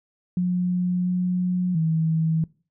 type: tone with pitch steps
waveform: sine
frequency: 179.6 / 180.7 / 160.9 Hz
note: F3 / F#3 / E3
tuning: +49 / -41 / -42 cents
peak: -19 dBFS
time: 0.37-2.44 s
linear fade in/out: 2 ms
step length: 690 ms
effects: noise-tail reverb RT60 0.4 s tail -23 dB re dry